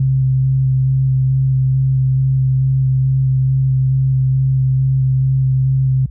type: tone with vibrato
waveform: sine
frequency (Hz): 132.1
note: C3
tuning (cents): +17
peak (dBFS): -11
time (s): 0-6.06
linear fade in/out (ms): 5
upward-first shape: square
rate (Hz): 2.3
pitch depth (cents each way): 10
effects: added 60 Hz sine -29 dBFS peak until 6.1 s